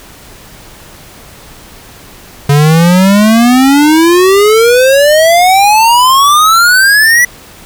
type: exponential sweep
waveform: square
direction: up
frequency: 140.5 to 1975.5 Hz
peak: -4 dBFS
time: 2.49-7.25 s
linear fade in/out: 5 ms
effects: pink hiss -34 dBFS RMS until 7.65 s